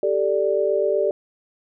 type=chord; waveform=sine; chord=G suspended second; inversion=none; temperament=equal; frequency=392 / 440 / 587.3 Hz; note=G4 / A4 / D5; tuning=0 / 0 / 0 cents; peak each=-22 / -23 / -21 dBFS; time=0.03-1.11 s; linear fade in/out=2 ms; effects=none